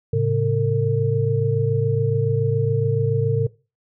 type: tone cluster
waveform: sine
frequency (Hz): 109.8 / 136.9 / 455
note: A2 / C#3 / A#4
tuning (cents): -3 / -21 / -42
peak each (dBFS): -21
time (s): 0.13-3.47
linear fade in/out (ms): 5
effects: noise-tail reverb RT60 0.3 s tail -20 dB re dry